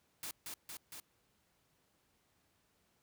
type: noise with echo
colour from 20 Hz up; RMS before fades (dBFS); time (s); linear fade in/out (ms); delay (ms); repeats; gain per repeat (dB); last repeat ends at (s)
white; -43; 0.23-0.31; 2; 230; 3; -2; 1
effects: pink hiss -75 dBFS RMS until 3.02 s + high-pass 60 Hz 12 dB/octave